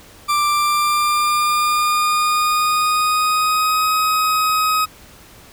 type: tone with pitch glide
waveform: 40% pulse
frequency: 1179 to 1263.6 Hz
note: D6 to D#6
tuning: +6 to +26 cents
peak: -14 dBFS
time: 0.28-4.86 s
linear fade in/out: 20 ms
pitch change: +120 cents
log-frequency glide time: 0.48-3.92 s
effects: pink hiss -44 dBFS RMS until 5.52 s